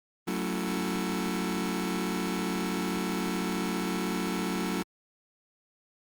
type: chord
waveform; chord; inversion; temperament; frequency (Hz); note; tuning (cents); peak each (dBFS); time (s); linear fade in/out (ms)
sawtooth; F# minor seventh; none; just; 185 / 222 / 277.5 / 333; F#3 / A3 / C#4 / E4; 0 / +16 / +2 / +18; -28 / -30 / -32 / -31; 0.27-4.83; 10
effects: Opus 24 kbps